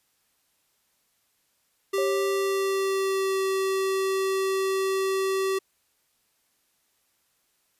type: tone with pitch glide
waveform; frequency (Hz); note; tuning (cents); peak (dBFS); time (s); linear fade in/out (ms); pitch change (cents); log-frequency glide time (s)
square; 392 to 384.4; G4 to G4; 0 to -34; -24; 1.93-5.59; 10; -34; 2.26-3.43
type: tone with exponential decay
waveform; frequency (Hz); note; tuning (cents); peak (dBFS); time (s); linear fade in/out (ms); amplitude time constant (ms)
sine; 547; C#5; -23; -25; 1.98-3.36; 2; 300
effects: white hiss -70 dBFS RMS until 7.79 s + resampled to 32000 Hz